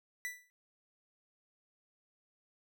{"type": "tone with exponential decay", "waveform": "45% pulse", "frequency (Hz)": 1975.5, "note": "B6", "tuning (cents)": 0, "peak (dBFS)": -34, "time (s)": [0.25, 0.5], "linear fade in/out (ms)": 0, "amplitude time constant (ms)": 53, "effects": []}